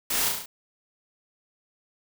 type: noise with echo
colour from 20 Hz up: white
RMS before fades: -27 dBFS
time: 0.1-0.29 s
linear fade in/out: 5 ms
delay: 34 ms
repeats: 5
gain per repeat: -3 dB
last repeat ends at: 0.46 s
effects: none